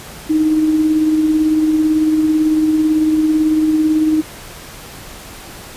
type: tone with tremolo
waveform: sine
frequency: 311.1 Hz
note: D#4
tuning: in tune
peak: -9 dBFS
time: 0.29-4.22 s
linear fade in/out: 20 ms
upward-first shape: sine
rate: 18 Hz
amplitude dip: 35%
effects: pink hiss -34 dBFS RMS until 5.76 s + resampled to 32000 Hz